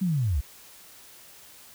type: linear sweep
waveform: sine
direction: down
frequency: 196 to 58.27 Hz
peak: -22 dBFS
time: 0.01-0.41 s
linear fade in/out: 10 ms
effects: white hiss -50 dBFS RMS until 1.74 s